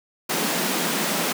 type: high-pass noise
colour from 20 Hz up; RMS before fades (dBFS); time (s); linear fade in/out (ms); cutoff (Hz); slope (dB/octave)
pink; -24; 0.29-1.33; 10; 160; 96
effects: none